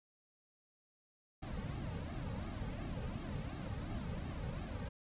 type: noise with flanger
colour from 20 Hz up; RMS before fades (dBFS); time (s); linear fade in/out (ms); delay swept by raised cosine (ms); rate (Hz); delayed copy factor
brown; -42; 1.42-4.89; 10; 2 to 3; 2.8; -0.8
effects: resampled to 8000 Hz